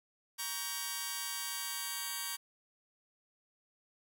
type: chord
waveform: 5% pulse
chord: G diminished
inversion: first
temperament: just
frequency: 940.8 / 1128.9 / 1568 Hz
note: Bb5 / Db6 / G6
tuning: +16 / +31 / 0 cents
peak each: -30 dBFS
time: 0.38-2.37 s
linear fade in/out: 20 ms
effects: none